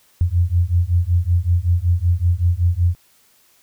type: beating tone pair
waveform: sine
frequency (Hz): 84.9 / 90.2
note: F2 / F#2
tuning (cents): -48 / -44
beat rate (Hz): 5.3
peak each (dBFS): -17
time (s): 0.21-2.95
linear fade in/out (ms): 0
effects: white hiss -56 dBFS RMS until 3.62 s